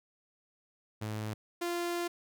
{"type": "tone pair in turn", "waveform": "sawtooth", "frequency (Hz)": [107.6, 346.5], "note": ["A2", "F4"], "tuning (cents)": [-38, -14], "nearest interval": "octave + minor sixth", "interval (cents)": 2024, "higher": "second", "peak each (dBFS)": [-31, -28], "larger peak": "second", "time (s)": [[1.01, 1.34], [1.61, 2.08]], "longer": "second", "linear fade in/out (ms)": 10, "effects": []}